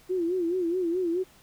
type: tone with vibrato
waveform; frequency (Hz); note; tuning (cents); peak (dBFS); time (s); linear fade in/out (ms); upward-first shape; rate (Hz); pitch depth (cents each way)
sine; 352.1; F4; +14; -24; 0.09-1.24; 20; sine; 4.7; 110
effects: pink hiss -57 dBFS RMS until 1.42 s